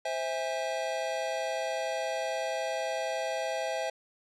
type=chord; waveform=square; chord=C augmented; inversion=none; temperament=just; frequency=523.3 / 654.1 / 817.6 Hz; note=C5 / E5 / G#5; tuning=0 / -14 / -27 cents; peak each=-36 / -34 / -37 dBFS; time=0.05-3.9 s; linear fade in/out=5 ms; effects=low-pass 7000 Hz 12 dB/octave